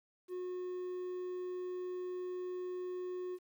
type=tone with quantisation; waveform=triangle; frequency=363.1 Hz; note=F#4; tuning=33 cents flat; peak=-36 dBFS; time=0.28-3.39 s; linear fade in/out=50 ms; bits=11; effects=none